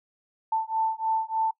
sine beating tone pair, 886 / 889.3 Hz, A5 / A5, +12 / +18 cents, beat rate 3.3 Hz, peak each -27 dBFS, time 0.52-1.51 s, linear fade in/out 5 ms, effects noise-tail reverb RT60 0.1 s tail -23 dB re dry

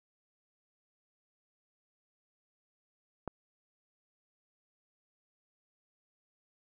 click, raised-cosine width 1 ms, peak -22 dBFS, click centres 3.277 s, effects none

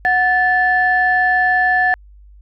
sine tone pair together, 734.5 / 1747 Hz, F#5 / A6, -13 / -13 cents, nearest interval octave + minor third, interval 1500 cents, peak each -15 / -13 dBFS, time 0.05-1.94 s, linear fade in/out 0 ms, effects tanh soft clip ceiling -4 dBFS + added 50 Hz sine -40 dBFS peak until 2.41 s

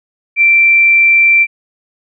sine tone, 2349 Hz, D7, in tune, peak -5 dBFS, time 0.36-1.47 s, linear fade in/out 50 ms, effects none

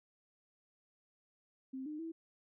sine tone with pitch steps, 263.4 / 303.5 / 327.2 Hz, C4 / D#4 / E4, +12 / -43 / -13 cents, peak -40 dBFS, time 1.73-2.12 s, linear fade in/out 10 ms, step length 130 ms, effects none

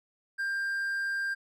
triangle tone, 1592 Hz, G6, 26 cents sharp, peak -27 dBFS, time 0.38-1.35 s, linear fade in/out 20 ms, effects none

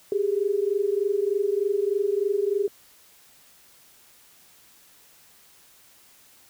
sine tone pair together, 392.3 / 415.6 Hz, G4 / G#4, +1 / +1 cents, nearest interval minor second, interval 100 cents, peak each -24 dBFS, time 0.12-2.68 s, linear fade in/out 2 ms, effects white hiss -55 dBFS RMS until 6.49 s

